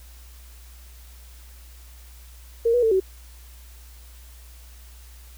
sine tone with pitch steps, 462.7 / 486.7 / 446.8 / 379 Hz, A#4 / B4 / A4 / F#4, -13 / -25 / +27 / +42 cents, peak -16 dBFS, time 2.65-3.002 s, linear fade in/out 10 ms, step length 88 ms, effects added 60 Hz sine -43 dBFS peak until 5.37 s + white hiss -52 dBFS RMS until 5.37 s

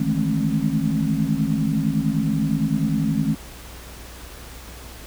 sine tone cluster, 152.3 / 162.9 / 209.5 / 218.6 / 269.9 Hz, D#3 / E3 / G#3 / A3 / C#4, -37 / -20 / +15 / -11 / -46 cents, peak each -25 dBFS, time 0-3.35 s, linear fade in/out 5 ms, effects added 60 Hz sine -40 dBFS peak until 5.06 s + pink hiss -41 dBFS RMS until 5.06 s

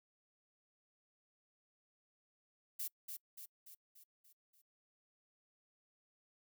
violet noise with echo, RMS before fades -41 dBFS, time 2.79-2.88 s, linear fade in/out 10 ms, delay 290 ms, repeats 6, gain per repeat -5 dB, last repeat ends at 4.62 s, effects noise-tail reverb RT60 0.1 s tail -26 dB re dry

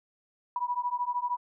sine beating tone pair, 971 / 984 Hz, B5 / B5, -30 / -7 cents, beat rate 13 Hz, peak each -31 dBFS, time 0.56-1.37 s, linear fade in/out 2 ms, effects none

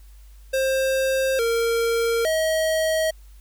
square tone with pitch steps, 530 / 462.1 / 636 Hz, C5 / A#4 / D#5, +22 / -15 / +38 cents, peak -20 dBFS, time 0.53-3.11 s, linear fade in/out 10 ms, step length 860 ms, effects added 50 Hz sine -43 dBFS peak until 3.4 s + white hiss -59 dBFS RMS until 3.4 s

